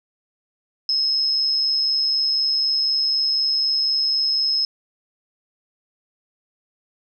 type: tone with amplitude modulation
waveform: sine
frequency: 5170 Hz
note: E8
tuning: 34 cents flat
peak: -15 dBFS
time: 0.89-4.65 s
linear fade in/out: 2 ms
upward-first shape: sine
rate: 144 Hz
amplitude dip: 50%
effects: none